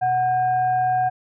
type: tone with frequency modulation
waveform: sine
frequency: 740 Hz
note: F#5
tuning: in tune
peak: -17 dBFS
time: 0.01-1.1 s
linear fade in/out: 20 ms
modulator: 864 Hz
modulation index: 0.33
effects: none